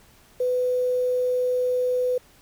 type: tone with quantisation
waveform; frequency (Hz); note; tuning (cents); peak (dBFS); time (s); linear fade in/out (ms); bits
sine; 500; B4; +21; -20; 0.4-2.18; 5; 8
effects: pink hiss -55 dBFS RMS until 2.41 s